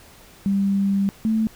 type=tone pair in turn; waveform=sine; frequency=197.4 / 220.4 Hz; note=G3 / A3; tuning=+12 / +3 cents; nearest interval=major second; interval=191 cents; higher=second; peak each=-17 dBFS; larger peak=neither; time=0.46-1.09 / 1.25-1.47 s; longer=first; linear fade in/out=0 ms; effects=pink hiss -48 dBFS RMS until 1.55 s